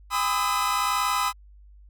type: tone cluster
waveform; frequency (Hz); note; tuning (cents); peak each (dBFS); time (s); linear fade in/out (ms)
40% pulse; 809 / 1008 / 1231 / 1292; G#5 / B5 / D#6 / E6; -46 / +35 / -19 / -35; -32 / -25 / -28 / -27; 0.1-1.33; 50
effects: added 50 Hz sine -47 dBFS peak until 1.89 s